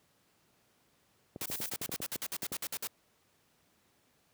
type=clicks; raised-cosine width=2 ms; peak=-28 dBFS; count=12; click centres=1.361 / 1.417 / 1.5 / 1.603 / 1.736 / 1.814 / 1.893 / 1.94 / 2.003 / 2.158 / 2.431 / 2.519 s
type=noise bursts; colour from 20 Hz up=white; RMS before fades=-37 dBFS; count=15; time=1.41-2.872 s; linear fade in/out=2 ms; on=48 ms; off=53 ms
type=noise; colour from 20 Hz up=violet; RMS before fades=-42 dBFS; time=1.47-1.7 s; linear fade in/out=10 ms
effects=pink hiss -70 dBFS RMS until 4.33 s + high-pass 100 Hz 12 dB/octave